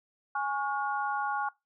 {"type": "chord", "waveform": "sine", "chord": "Db major", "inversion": "second", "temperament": "equal with one note detuned", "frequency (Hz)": [830.6, 1108.7, 1428.7], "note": ["Ab5", "Db6", "F6"], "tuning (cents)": [0, 0, 39], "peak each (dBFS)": [-31, -34, -33], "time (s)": [0.35, 1.49], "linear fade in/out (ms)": 5, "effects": ["noise-tail reverb RT60 0.2 s tail -22 dB re dry"]}